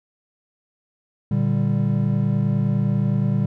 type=chord; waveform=triangle; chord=G minor; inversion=first; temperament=equal; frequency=116.54 / 146.83 / 196 Hz; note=Bb2 / D3 / G3; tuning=0 / 0 / 0 cents; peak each=-20 dBFS; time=1.31-3.46 s; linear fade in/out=5 ms; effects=none